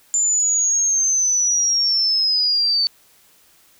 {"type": "linear sweep", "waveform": "sine", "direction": "down", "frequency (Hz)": [7160, 4510], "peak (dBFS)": -15, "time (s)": [0.14, 2.87], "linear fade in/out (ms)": 0, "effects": ["white hiss -54 dBFS RMS until 3.79 s"]}